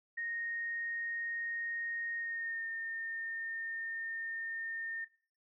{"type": "tone with pitch glide", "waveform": "sine", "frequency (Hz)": [1859, 1821.8], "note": ["A#6", "A#6"], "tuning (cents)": [-5, -40], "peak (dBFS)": -36, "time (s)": [0.17, 5.05], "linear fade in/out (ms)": 10, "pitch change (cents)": -35, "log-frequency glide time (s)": [2.17, 2.68], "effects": ["noise-tail reverb RT60 0.4 s tail -17 dB re dry"]}